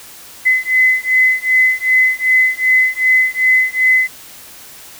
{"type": "beating tone pair", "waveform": "sine", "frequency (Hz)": [2029, 2031.6], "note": ["B6", "B6"], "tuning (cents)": [46, 48], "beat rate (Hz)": 2.6, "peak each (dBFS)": -13, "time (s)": [0.45, 4.08], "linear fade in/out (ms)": 20, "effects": ["white hiss -37 dBFS RMS until 4.99 s"]}